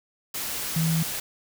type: tone in noise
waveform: sine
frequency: 162.3 Hz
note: E3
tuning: 27 cents flat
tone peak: -21 dBFS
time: 0.76-1.03 s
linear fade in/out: 5 ms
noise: white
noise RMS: -31 dBFS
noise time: 0.34-1.2 s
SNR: +7 dB
effects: none